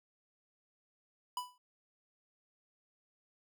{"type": "tone with exponential decay", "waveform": "square", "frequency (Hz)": 991, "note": "B5", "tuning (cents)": 6, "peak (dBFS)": -33, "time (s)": [1.37, 1.58], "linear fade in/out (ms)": 2, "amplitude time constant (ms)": 44, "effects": []}